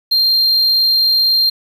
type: tone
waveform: triangle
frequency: 4186 Hz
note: C8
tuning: in tune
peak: -9 dBFS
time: 0.11-1.5 s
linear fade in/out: 10 ms
effects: 7-bit